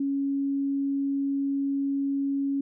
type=tone; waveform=sine; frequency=277.2 Hz; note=C#4; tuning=in tune; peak=-24 dBFS; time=0-2.61 s; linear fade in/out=5 ms; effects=none